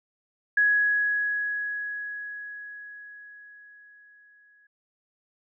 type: tone with exponential decay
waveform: sine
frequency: 1672 Hz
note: G#6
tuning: 11 cents sharp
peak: -17 dBFS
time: 0.57-4.67 s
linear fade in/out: 5 ms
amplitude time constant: 890 ms
effects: none